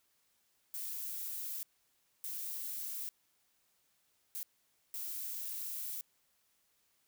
violet noise bursts at uneven times, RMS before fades -41 dBFS, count 4, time 0.74-1.63 / 2.24-3.09 / 4.35-4.43 / 4.94-6.01 s, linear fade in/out 0 ms, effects white hiss -75 dBFS RMS until 7.07 s

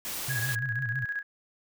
white noise, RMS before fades -35 dBFS, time 0.05-0.55 s, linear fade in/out 0 ms
sine tone with vibrato, 122.2 Hz, B2, 18 cents flat, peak -31 dBFS, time 0.28-1.05 s, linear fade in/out 5 ms, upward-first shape sine, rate 6.1 Hz, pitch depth 160 cents each way
sine tone with tremolo, 1658 Hz, G#6, 3 cents flat, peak -28 dBFS, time 0.29-1.23 s, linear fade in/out 20 ms, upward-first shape square, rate 15 Hz, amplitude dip 55%
effects none

